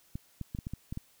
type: clicks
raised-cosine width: 5 ms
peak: -24 dBFS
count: 8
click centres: 0.155 / 0.413 / 0.549 / 0.588 / 0.669 / 0.736 / 0.925 / 0.974 s
effects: white hiss -64 dBFS RMS until 1.2 s